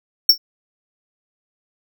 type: tone with exponential decay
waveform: square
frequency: 5460 Hz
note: F8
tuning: 40 cents flat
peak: -4 dBFS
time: 0.29-0.38 s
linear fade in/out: 5 ms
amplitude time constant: 19 ms
effects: none